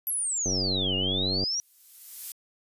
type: exponential two-way sweep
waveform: sine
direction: down then up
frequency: 11830 to 2794 to 5850 Hz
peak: -26 dBFS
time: 0.07-1.6 s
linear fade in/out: 0 ms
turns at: 0.96 s
type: click train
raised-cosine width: 2 ms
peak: -19 dBFS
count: 93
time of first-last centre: 0.46-1.438 s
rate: 94.1 Hz
type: noise with exponential growth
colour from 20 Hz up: violet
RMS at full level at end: -32 dBFS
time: 1.3-2.32 s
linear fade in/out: 2 ms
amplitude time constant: 220 ms
effects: resampled to 32000 Hz